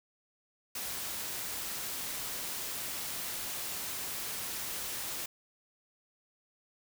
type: noise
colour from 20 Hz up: white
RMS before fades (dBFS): -38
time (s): 0.75-5.26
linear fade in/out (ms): 5
effects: none